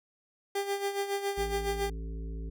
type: tone with tremolo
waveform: 30% pulse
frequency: 399.2 Hz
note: G4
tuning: 32 cents sharp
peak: -25 dBFS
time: 0.55-1.9 s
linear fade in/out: 5 ms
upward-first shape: sine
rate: 7.2 Hz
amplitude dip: 65%
type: harmonic tone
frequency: 55 Hz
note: A1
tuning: in tune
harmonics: 1 / 3 / 5 / 7 / 8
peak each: -35 / -45 / -49 / -52 / -53 dBFS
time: 1.37-2.5 s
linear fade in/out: 10 ms
effects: none